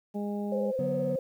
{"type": "harmonic tone", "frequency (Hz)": 205, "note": "G#3", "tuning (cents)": -22, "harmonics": [1, 2, 3, 4], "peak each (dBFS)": [-31, -37, -41, -43], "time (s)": [0.14, 0.72], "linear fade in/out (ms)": 20}
{"type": "tone with vibrato", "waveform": "sine", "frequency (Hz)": 523.3, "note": "C5", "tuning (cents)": 0, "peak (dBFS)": -28, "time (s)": [0.52, 1.19], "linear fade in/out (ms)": 2, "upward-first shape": "square", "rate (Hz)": 19, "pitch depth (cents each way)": 39}
{"type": "chord", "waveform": "triangle", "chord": "B minor", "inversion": "first", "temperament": "equal with one note detuned", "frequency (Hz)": [145.82, 185, 246.9], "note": ["D3", "F#3", "B3"], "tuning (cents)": [-12, 0, 0], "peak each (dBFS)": -33, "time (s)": [0.79, 1.16], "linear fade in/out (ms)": 2}
{"effects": ["10-bit"]}